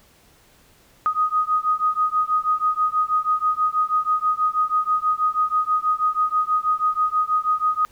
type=beating tone pair; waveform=sine; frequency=1244.5 / 1250.7 Hz; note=D#6 / D#6; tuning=0 / +9 cents; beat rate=6.2 Hz; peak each=-21 dBFS; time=1.06-7.85 s; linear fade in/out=0 ms; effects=pink hiss -55 dBFS RMS until 7.91 s